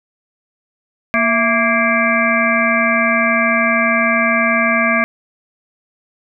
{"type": "harmonic tone with a mistuned harmonic", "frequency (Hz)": 233.1, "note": "A#3", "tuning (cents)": 0, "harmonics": [1, 3, 5, 7, 9, 10], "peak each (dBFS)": [-19, -19, -19, -19, -19, -19], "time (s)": [1.14, 5.04], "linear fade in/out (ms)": 0, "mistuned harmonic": 3, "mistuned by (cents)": -97, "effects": []}